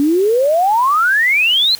sine exponential sweep, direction up, 277.2 to 4240 Hz, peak -10 dBFS, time 0-1.75 s, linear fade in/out 0 ms, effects white hiss -36 dBFS RMS until 1.79 s

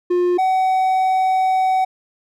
triangle tone pair in turn, 355.6 / 753.5 Hz, F4 / F#5, +31 / +31 cents, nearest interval octave + minor second, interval 1300 cents, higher second, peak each -12 dBFS, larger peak neither, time 0.1-0.38 / 0.38-1.85 s, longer second, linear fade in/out 10 ms, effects none

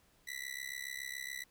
sawtooth tone with amplitude modulation, 1975.5 Hz, B6, in tune, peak -33 dBFS, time 0.27-1.44 s, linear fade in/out 10 ms, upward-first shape sine, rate 67.1 Hz, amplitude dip 100%, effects pink hiss -69 dBFS RMS until 1.5 s

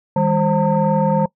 sine tone cluster, 158.5 / 200.9 / 529 / 908 Hz, D#3 / G3 / C5 / A#5, +32 / +43 / +19 / -46 cents, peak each -18 dBFS, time 0.16-1.26 s, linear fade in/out 5 ms, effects noise-tail reverb RT60 0.1 s tail -22 dB re dry + tanh soft clip ceiling -7 dBFS

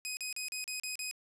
15% pulse tone bursts, 2511 Hz, D#7, 15 cents sharp, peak -29 dBFS, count 7, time 0.05-1.112 s, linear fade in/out 0 ms, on 120 ms, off 37 ms, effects resampled to 32000 Hz + 11-bit

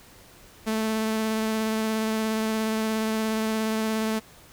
sawtooth tone with vibrato, 219.6 Hz, A3, 3 cents flat, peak -20 dBFS, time 0.66-4.2 s, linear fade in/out 20 ms, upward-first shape sine, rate 17 Hz, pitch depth 12 cents each way, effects pink hiss -51 dBFS RMS until 4.52 s

